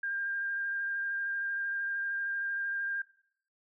sine tone with vibrato, 1600 Hz, G6, 35 cents sharp, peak -31 dBFS, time 0.03-3.02 s, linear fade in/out 5 ms, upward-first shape triangle, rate 13 Hz, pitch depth 16 cents each way, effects noise-tail reverb RT60 0.7 s tail -21 dB re dry

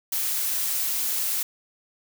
blue noise, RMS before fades -26 dBFS, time 0.12-1.43 s, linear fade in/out 5 ms, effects none

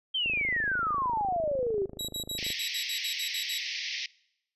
sine exponential sweep, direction down, 3200 to 371.9 Hz, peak -26 dBFS, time 0.14-1.86 s, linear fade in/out 10 ms
click train, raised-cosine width 2 ms, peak -28 dBFS, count 60, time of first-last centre 0.26-2.503 s, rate 26.3 Hz
sawtooth tone bursts, 3868 Hz, B7, 37 cents flat, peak -29 dBFS, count 11, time 1.99-3.582 s, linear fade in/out 5 ms, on 92 ms, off 58 ms
pink band-pass noise, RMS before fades -35 dBFS, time 2.38-4.06 s, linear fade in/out 2 ms, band 1900 to 5800 Hz, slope 96 dB/octave
effects noise-tail reverb RT60 0.8 s tail -23 dB re dry + resampled to 32000 Hz

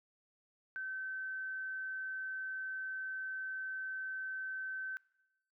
sine tone, 1537 Hz, G6, 35 cents flat, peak -38 dBFS, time 0.76-4.97 s, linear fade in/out 0 ms, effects noise-tail reverb RT60 0.9 s tail -22 dB re dry

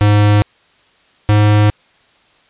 square tone pair in turn, 103.83 / 104.85 Hz, G#2 / G#2, 0 / +17 cents, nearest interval unison, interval 17 cents, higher second, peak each -8 dBFS, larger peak neither, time 0.01-0.42 / 1.29-1.7 s, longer neither, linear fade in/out 0 ms, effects white hiss -52 dBFS RMS until 2.49 s + resampled to 8000 Hz

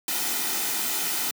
white noise with comb filter, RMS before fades -27 dBFS, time 0.08-1.31 s, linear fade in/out 2 ms, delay 1.8 ms, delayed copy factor -0.55, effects high-pass 200 Hz 12 dB/octave

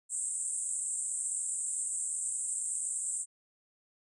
white band-pass noise, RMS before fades -35 dBFS, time 0.09-3.26 s, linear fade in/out 50 ms, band 7600 to 8900 Hz, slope 96 dB/octave, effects none

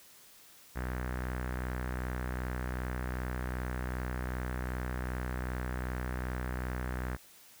sawtooth tone with low-pass filter, 62.6 Hz, B1, 24 cents sharp, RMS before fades -36 dBFS, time 0.75-7.17 s, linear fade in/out 20 ms, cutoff 1700 Hz, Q 2.9, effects white hiss -57 dBFS RMS until 7.6 s

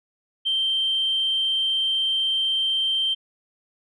sine tone, 3136 Hz, G7, in tune, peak -19 dBFS, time 0.45-3.15 s, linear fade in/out 20 ms, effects tanh soft clip ceiling -15 dBFS

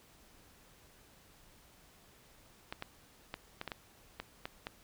clicks, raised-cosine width 0.3 ms, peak -23 dBFS, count 9, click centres 2.725 / 2.824 / 3.341 / 3.614 / 3.677 / 3.718 / 4.2 / 4.455 / 4.669 s, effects pink hiss -62 dBFS RMS until 4.83 s

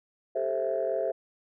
sine chord, A minor seventh, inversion third, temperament just, 396 / 440 / 528 / 660 Hz, G4 / A4 / C5 / E5, +18 / 0 / +16 / +2 cents, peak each -33 / -33 / -30 / -29 dBFS, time 0.35-1.12 s, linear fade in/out 10 ms, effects tanh soft clip ceiling -18 dBFS

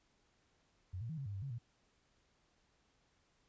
sine tone with pitch steps, 91.4 / 115.6 / 160 / 137.2 / 101.1 / 97.4 / 137.5 / 118 Hz, F#2 / A#2 / D#3 / C#3 / G#2 / G2 / C#3 / A#2, -21 / -14 / +49 / -17 / -46 / -11 / -14 / +22 cents, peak -40 dBFS, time 0.93-1.586 s, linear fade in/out 10 ms, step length 82 ms, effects pink hiss -75 dBFS RMS until 3.48 s + resampled to 16000 Hz

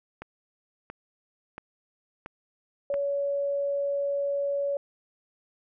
click train, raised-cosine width 0.5 ms, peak -23 dBFS, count 5, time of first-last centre 0.22-2.941 s, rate 1.47 Hz
sine tone, 564 Hz, C#5, 30 cents sharp, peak -25 dBFS, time 2.9-4.77 s, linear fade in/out 2 ms
effects none

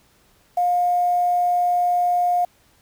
sine tone with quantisation, 710 Hz, F5, 28 cents sharp, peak -16 dBFS, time 0.57-2.45 s, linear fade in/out 5 ms, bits 7, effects pink hiss -58 dBFS RMS until 2.81 s

